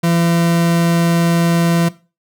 40% pulse tone, 169.2 Hz, E3, 45 cents sharp, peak -11 dBFS, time 0.03-1.89 s, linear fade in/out 10 ms, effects noise-tail reverb RT60 0.3 s tail -17 dB re dry

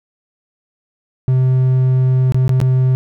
triangle tone with dropouts, 129.2 Hz, C3, 21 cents flat, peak -8 dBFS, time 1.28-2.95 s, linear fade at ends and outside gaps 0 ms, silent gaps 2.322-2.345 / 2.479-2.493 / 2.602-2.614 s, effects none

